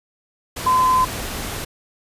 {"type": "tone in noise", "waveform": "sine", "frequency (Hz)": 1024, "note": "C6", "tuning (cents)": -38, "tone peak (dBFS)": -13, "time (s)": [0.66, 1.05], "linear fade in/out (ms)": 10, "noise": "pink", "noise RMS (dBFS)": -28, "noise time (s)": [0.56, 1.65], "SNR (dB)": 12, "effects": ["resampled to 32000 Hz"]}